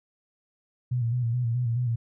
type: tone with vibrato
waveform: sine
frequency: 120 Hz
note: B2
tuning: 49 cents flat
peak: -23 dBFS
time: 0.91-1.96 s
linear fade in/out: 10 ms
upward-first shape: square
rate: 4.7 Hz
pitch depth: 59 cents each way
effects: none